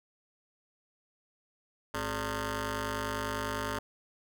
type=ring-modulated tone; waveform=10% pulse; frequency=160 Hz; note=D#3; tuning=49 cents sharp; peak=-21 dBFS; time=1.94-3.79 s; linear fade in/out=2 ms; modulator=745 Hz; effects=none